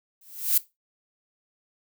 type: noise with exponential growth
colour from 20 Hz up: violet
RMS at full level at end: -17 dBFS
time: 0.21-0.58 s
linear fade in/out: 5 ms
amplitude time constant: 80 ms
effects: noise-tail reverb RT60 0.2 s tail -17 dB re dry